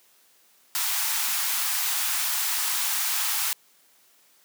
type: high-pass noise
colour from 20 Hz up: white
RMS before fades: -26 dBFS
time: 0.75-3.53 s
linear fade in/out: 0 ms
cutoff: 770 Hz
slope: 48 dB/octave
effects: white hiss -60 dBFS RMS until 4.44 s + high-pass 200 Hz 12 dB/octave